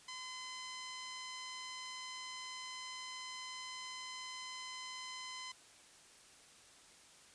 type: tone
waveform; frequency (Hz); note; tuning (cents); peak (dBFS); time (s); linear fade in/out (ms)
10% pulse; 1023; C6; -39; -36; 0.08-5.52; 5
effects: white hiss -61 dBFS RMS until 7.34 s + resampled to 22050 Hz